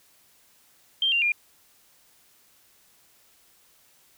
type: tone with pitch steps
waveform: sine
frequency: 3164 / 2778 / 2410 Hz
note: G7 / F7 / D7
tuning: +15 / -10 / +44 cents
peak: -20 dBFS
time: 1.02-1.32 s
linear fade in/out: 2 ms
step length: 100 ms
effects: white hiss -60 dBFS RMS until 4.17 s